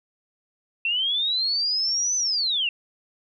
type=linear two-way sweep; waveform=sine; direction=up then down; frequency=2668 to 6110 to 2668 Hz; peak=-21 dBFS; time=0.85-2.69 s; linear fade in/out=2 ms; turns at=2.16 s; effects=none